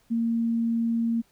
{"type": "tone", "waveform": "sine", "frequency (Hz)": 230.5, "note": "A#3", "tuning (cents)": -19, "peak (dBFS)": -22, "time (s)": [0.1, 1.22], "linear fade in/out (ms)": 20, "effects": ["pink hiss -64 dBFS RMS until 1.31 s"]}